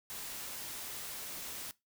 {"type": "noise", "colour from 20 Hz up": "white", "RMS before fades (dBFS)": -43, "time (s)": [0.1, 1.71], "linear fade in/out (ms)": 0, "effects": ["noise-tail reverb RT60 0.2 s tail -20 dB re dry"]}